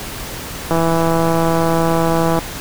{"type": "click train", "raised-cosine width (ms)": 1, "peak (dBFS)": -3, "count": 278, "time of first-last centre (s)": [0.71, 2.389], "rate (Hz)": 165, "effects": ["pink hiss -28 dBFS RMS until 2.6 s"]}